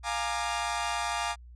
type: chord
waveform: sawtooth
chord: Bb dominant seventh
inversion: second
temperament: equal with one note detuned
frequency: 698.5 / 830.6 / 932.3 / 1192.4 Hz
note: F5 / Ab5 / Bb5 / D6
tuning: 0 / 0 / 0 / +26 cents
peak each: -31 dBFS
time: 0.03-1.36 s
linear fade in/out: 50 ms
effects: added 60 Hz sine -46 dBFS peak until 1.55 s + resampled to 22050 Hz